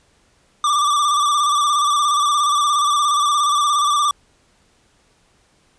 square tone with vibrato, 1174.7 Hz, D6, in tune, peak -15 dBFS, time 0.64-4.11 s, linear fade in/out 2 ms, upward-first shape square, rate 17 Hz, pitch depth 41 cents each way, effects pink hiss -58 dBFS RMS until 5.78 s + resampled to 22050 Hz

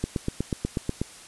click train, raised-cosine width 3 ms, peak -12 dBFS, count 9, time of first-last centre 0.04-1.016 s, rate 8.2 Hz, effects white hiss -46 dBFS RMS until 1.27 s + resampled to 24000 Hz

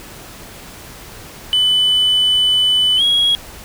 sine tone with pitch glide, 3000 to 3310 Hz, F#7 to G#7, +23 to -6 cents, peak -9 dBFS, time 1.53-3.35 s, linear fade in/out 0 ms, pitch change +171 cents, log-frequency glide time 2.97-3.02 s, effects tanh soft clip ceiling -9 dBFS + pink hiss -36 dBFS RMS until 3.64 s

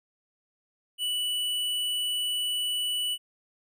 triangle tone with tanh clipping, 2960 Hz, F#7, in tune, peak -28 dBFS, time 0.98-3.18 s, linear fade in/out 50 ms, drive 18 dB, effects none

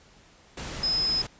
sine tone in noise, 5100 Hz, D#8, 42 cents sharp, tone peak -23 dBFS, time 0.83-1.22 s, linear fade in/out 5 ms, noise pink, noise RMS -36 dBFS, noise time 0.57-1.27 s, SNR +10 dB, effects pink hiss -56 dBFS RMS until 1.39 s + resampled to 16000 Hz

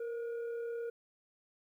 sine tone with frequency modulation, 466.2 Hz, A#4, in tune, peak -35 dBFS, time 0-0.9 s, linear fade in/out 5 ms, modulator 972 Hz, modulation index 0.29, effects tanh soft clip ceiling -33 dBFS + 12-bit

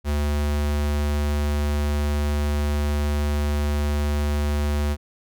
square tone, 73.42 Hz, D2, in tune, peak -21 dBFS, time 0.04-4.97 s, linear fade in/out 50 ms, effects none

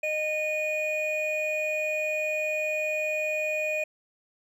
triangle tone pair together, 615 / 2460 Hz, D#5 / D#7, -20 / -20 cents, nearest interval 2 octaves, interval 2400 cents, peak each -27 dBFS, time 0.03-3.84 s, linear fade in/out 5 ms, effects none

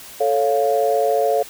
sine chord, A augmented, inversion none, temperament equal, 440 / 554.4 / 698.5 Hz, A4 / C#5 / E#5, 0 / 0 / 0 cents, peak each -19 dBFS, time 0.2-1.43 s, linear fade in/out 10 ms, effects tanh soft clip ceiling -5 dBFS + white hiss -39 dBFS RMS until 1.49 s

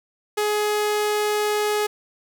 sawtooth tone, 419.9 Hz, G#4, 19 cents sharp, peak -16 dBFS, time 0.37-1.87 s, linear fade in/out 10 ms, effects none

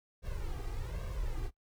brown noise with flanger, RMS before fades -37 dBFS, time 0.22-1.51 s, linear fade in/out 50 ms, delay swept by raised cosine 1.8 to 2.55 ms, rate 1.2 Hz, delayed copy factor +0.95, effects noise-tail reverb RT60 0.1 s tail -17 dB re dry

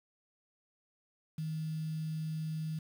sine tone with quantisation, 157.5 Hz, D#3, 21 cents sharp, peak -34 dBFS, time 1.38-2.79 s, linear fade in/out 5 ms, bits 9, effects none

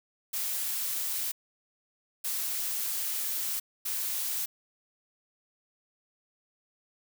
blue noise bursts at uneven times, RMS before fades -32 dBFS, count 3, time 0.33-1.32 / 2.24-3.6 / 3.85-4.46 s, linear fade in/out 10 ms, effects none

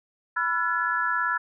sine tone cluster, 988 / 1350 / 1448 / 1710 Hz, B5 / E6 / F#6 / A6, 0 / +41 / -38 / -50 cents, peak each -30 / -27 / -30 / -27 dBFS, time 0.36-1.38 s, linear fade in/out 10 ms, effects none

